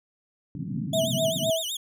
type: band-pass noise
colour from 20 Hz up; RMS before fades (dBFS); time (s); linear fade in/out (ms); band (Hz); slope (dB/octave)
pink; -31; 0.55-1.5; 2; 120 to 260; 48
type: tone with tremolo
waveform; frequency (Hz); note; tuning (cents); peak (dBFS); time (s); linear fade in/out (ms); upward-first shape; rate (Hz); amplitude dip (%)
sine; 650; E5; -24; -20; 0.93-1.64; 5; triangle; 3.9; 100
type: tone with vibrato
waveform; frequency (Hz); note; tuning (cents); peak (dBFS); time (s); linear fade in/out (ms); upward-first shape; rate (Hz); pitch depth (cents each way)
sawtooth; 3300; G#7; -12; -26; 0.93-1.77; 5; sine; 7.8; 220
effects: none